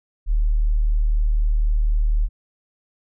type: tone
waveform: sine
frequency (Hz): 38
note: D#1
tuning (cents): -40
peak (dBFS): -15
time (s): 0.26-2.29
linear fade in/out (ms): 50
effects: none